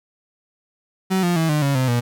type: tone with pitch steps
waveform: 35% pulse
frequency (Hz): 188.7 / 175.05 / 162.39 / 150.64 / 139.74 / 129.63 / 120.25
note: F#3 / F3 / E3 / D3 / C#3 / C3 / B2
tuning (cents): +34 / +4 / -26 / +44 / +14 / -16 / -46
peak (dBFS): -15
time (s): 1.1-2.01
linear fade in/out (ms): 20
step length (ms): 130
effects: none